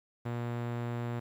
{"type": "tone", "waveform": "sawtooth", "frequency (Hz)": 119.4, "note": "A#2", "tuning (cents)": 42, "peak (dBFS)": -29, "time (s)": [0.25, 1.2], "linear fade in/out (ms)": 10, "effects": ["low-pass 2000 Hz 12 dB/octave", "10-bit"]}